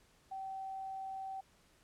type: tone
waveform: sine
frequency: 770 Hz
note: G5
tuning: 31 cents flat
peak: -40 dBFS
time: 0.31-1.41 s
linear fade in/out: 10 ms
effects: pink hiss -68 dBFS RMS until 1.83 s + low-pass 11000 Hz 12 dB/octave